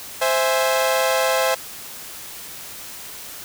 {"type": "chord", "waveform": "sawtooth", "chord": "C augmented", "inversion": "none", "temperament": "equal", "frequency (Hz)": [523.3, 659.3, 830.6], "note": ["C5", "E5", "G#5"], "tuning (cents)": [0, 0, 0], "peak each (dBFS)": [-16, -18, -21], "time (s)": [0.21, 1.55], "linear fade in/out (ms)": 10, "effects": ["white hiss -36 dBFS RMS until 3.44 s"]}